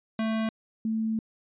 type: tone pair in turn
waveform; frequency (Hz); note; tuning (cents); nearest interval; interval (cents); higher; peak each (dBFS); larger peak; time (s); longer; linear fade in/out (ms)
square / sine; 221.4 / 221.4; A3 / A3; +11 / +11; unison; 0; neither; -26 / -25; second; 0.19-0.49 / 0.85-1.19; second; 2
effects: resampled to 8000 Hz